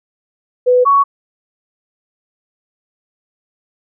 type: tone pair in turn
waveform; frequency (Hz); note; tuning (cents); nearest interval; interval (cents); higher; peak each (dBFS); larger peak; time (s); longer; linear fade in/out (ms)
sine; 497.7 / 1117.3; B4 / C#6; +13 / +13; octave + major second; 1400; second; -7; neither; 0.66-0.85 / 0.85-1.04; neither; 20
effects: none